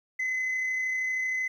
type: tone with amplitude modulation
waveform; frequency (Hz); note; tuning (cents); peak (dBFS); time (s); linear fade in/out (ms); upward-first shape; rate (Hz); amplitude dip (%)
sine; 2034; C7; -50; -23; 0.19-1.48; 10; sine; 32.9; 30
effects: tanh soft clip ceiling -25 dBFS + 10-bit